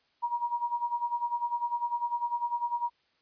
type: tone with tremolo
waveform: sine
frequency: 953 Hz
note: A#5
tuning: 38 cents sharp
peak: -25 dBFS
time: 0.22-2.9 s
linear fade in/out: 20 ms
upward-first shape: sine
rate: 10 Hz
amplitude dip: 80%
effects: white hiss -70 dBFS RMS until 3.21 s + resampled to 11025 Hz